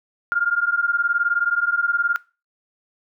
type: beating tone pair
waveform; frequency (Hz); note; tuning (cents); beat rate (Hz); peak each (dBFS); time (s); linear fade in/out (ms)
sine; 1396.9 / 1415.9; F6 / F6; 0 / +23; 19; -21; 0.32-2.16; 0
effects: noise-tail reverb RT60 0.3 s tail -21 dB re dry